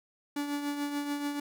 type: tone with tremolo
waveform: 45% pulse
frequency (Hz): 288.8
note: D4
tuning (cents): -29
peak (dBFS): -29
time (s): 0.36-1.4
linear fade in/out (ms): 5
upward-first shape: triangle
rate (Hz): 6.9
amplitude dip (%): 55
effects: none